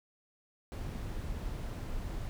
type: noise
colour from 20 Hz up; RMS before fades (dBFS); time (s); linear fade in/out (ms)
brown; -38; 0.72-2.29; 0
effects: none